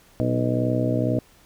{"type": "harmonic tone with a mistuned harmonic", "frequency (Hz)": 62, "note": "B1", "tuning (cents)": 7, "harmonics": [2, 3, 4, 5, 6, 7, 8, 9, 10], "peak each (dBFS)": [-24, -33, -26, -27, -37, -35, -29, -40, -28], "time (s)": [0.2, 1.19], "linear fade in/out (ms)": 0, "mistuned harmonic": 2, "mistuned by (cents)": -52, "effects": ["pink hiss -55 dBFS RMS until 1.45 s"]}